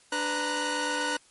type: tone cluster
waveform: sawtooth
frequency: 294.8 / 501 / 932 / 1475 Hz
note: D4 / B4 / A#5 / F#6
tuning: +7 / +25 / -1 / -6 cents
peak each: -31 / -30 / -28 / -28 dBFS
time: 0.12-1.17 s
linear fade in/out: 5 ms
effects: white hiss -59 dBFS RMS until 1.3 s + MP3 48 kbps